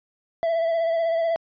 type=tone with vibrato; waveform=triangle; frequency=663 Hz; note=E5; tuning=10 cents sharp; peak=-18 dBFS; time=0.43-1.36 s; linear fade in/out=0 ms; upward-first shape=sine; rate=16 Hz; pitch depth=28 cents each way; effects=resampled to 11025 Hz

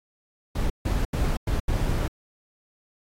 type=noise bursts at uneven times; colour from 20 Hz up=brown; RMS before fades=-24 dBFS; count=5; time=0.55-0.7 / 0.85-1.05 / 1.13-1.37 / 1.47-1.6 / 1.68-2.08 s; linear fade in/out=5 ms; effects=AAC 48 kbps

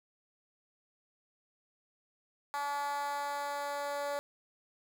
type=tone with high-pass filter sweep; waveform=10% pulse; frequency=286.2 Hz; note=D4; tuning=45 cents flat; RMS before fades=-36 dBFS; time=2.54-4.19 s; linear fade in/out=0 ms; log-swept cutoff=910 to 600 Hz; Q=3.9; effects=none

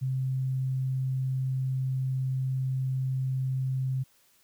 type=tone; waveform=sine; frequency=131.2 Hz; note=C3; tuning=5 cents sharp; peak=-26 dBFS; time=0.01-4.04 s; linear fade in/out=20 ms; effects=white hiss -64 dBFS RMS until 4.43 s

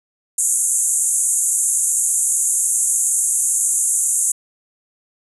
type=band-pass noise; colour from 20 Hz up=pink; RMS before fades=-18 dBFS; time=0.38-4.32 s; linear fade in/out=5 ms; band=6700 to 11000 Hz; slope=96 dB/octave; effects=none

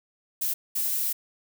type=noise bursts at uneven times; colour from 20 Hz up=violet; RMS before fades=-27 dBFS; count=2; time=0.41-0.54 / 0.75-1.13 s; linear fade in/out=10 ms; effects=none

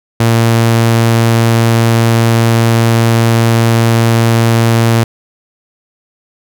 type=tone; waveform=sawtooth; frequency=115 Hz; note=A#2; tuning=23 cents flat; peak=-3 dBFS; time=0.2-5.04 s; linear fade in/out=5 ms; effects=none

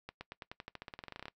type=accelerating click train; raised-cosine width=0.3 ms; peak=-27 dBFS; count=20; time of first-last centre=0.09-1.282 s; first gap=120 ms; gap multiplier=0.92; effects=noise-tail reverb RT60 0.1 s tail -21 dB re dry

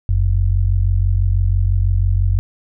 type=tone pair together; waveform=sine; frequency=46.05 / 92.1 Hz; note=F#1 / F#2; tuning=-7 / -7 cents; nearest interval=octave; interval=1200 cents; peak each=-15 dBFS; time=0.09-2.39 s; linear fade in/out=0 ms; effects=none

